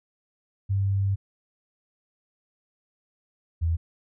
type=tone pair in turn; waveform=sine; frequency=98.3 / 82.66 Hz; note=G2 / E2; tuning=+5 / +5 cents; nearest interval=minor third; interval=300 cents; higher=first; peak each=-21 dBFS; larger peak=neither; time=0.69-1.16 / 3.61-3.77 s; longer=first; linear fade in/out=20 ms; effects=none